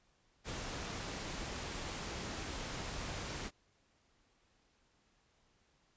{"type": "noise", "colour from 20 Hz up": "pink", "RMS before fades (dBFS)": -42, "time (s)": [0.44, 3.51], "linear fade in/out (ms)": 50, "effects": ["pink hiss -73 dBFS RMS until 5.96 s", "resampled to 16000 Hz"]}